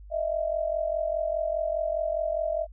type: tone pair together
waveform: sine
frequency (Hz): 621.1 / 666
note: D#5 / E5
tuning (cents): -3 / +18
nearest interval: minor second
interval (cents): 121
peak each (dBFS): -28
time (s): 0.1-2.67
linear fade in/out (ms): 50
effects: added 50 Hz sine -43 dBFS peak until 2.72 s